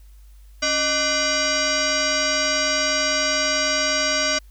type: tone with frequency modulation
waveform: sine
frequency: 2058 Hz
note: C7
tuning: 29 cents flat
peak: -18 dBFS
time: 0.62-4.39 s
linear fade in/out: 10 ms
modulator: 891 Hz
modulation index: 4.6
effects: added 50 Hz sine -43 dBFS peak until 4.5 s + white hiss -61 dBFS RMS until 4.5 s